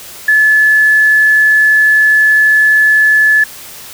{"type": "tone", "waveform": "sine", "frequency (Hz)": 1724, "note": "A6", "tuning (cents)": -36, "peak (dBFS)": -5, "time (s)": [0.28, 3.44], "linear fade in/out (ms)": 5, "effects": ["white hiss -31 dBFS RMS until 3.93 s"]}